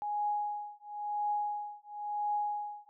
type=tone with tremolo; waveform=sine; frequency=831 Hz; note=G#5; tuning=1 cent sharp; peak=-28 dBFS; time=0.02-2.89 s; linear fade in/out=0 ms; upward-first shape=triangle; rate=0.97 Hz; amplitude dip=100%; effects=none